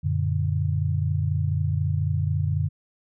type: chord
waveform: sine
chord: Gb augmented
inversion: none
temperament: equal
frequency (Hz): 92.5 / 116.54 / 146.83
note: Gb2 / Bb2 / D3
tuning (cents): 0 / 0 / 0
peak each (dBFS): -24 / -29 / -25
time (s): 0.03-2.69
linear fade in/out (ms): 20
effects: none